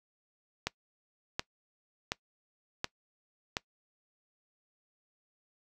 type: click train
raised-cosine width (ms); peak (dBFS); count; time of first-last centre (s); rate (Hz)
0.2; -13; 5; 0.67-3.569; 1.38
effects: noise-tail reverb RT60 0.1 s tail -22 dB re dry